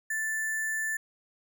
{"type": "tone with sample-and-hold", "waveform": "sine", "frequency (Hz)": 1760, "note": "A6", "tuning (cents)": 0, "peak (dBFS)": -28, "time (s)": [0.1, 0.97], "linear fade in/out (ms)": 5, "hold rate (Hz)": 8820, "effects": []}